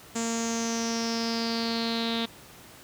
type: tone with low-pass filter sweep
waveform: sawtooth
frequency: 229.7 Hz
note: A#3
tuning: 25 cents flat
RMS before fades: -29 dBFS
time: 0.15-2.26 s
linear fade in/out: 10 ms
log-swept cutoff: 7300 to 3700 Hz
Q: 7.7
effects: pink hiss -49 dBFS RMS until 2.83 s + high-pass 80 Hz 12 dB/octave